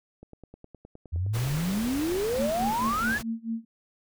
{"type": "click train", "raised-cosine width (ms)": 2, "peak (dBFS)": -32, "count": 17, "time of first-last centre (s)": [0.23, 1.885], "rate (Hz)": 9.67}
{"type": "exponential sweep", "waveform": "sine", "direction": "up", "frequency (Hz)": [79.2, 1760], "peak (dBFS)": -25, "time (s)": [1.12, 3.19], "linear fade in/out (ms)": 20}
{"type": "noise", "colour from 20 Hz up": "pink", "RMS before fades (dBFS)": -36, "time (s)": [1.33, 3.23], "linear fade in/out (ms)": 20}
{"type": "tone with tremolo", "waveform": "sine", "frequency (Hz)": 227.2, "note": "A#3", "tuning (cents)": -44, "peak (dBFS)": -26, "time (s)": [2.38, 3.65], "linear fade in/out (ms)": 10, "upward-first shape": "sine", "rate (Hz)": 4.6, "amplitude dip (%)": 95}
{"effects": []}